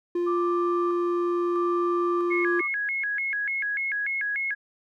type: tone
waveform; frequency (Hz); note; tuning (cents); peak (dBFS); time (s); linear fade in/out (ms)
triangle; 349.2; F4; 0; -21; 0.15-2.61; 5
type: tone with tremolo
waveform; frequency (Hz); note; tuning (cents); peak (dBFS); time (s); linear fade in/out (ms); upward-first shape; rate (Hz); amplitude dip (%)
sine; 1178; D6; +5; -27; 0.26-2.68; 20; square; 0.77; 40
type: tone with vibrato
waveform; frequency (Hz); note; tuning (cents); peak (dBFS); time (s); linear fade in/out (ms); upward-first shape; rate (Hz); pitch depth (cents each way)
sine; 1900; A#6; +33; -25; 2.3-4.55; 20; square; 3.4; 230
effects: none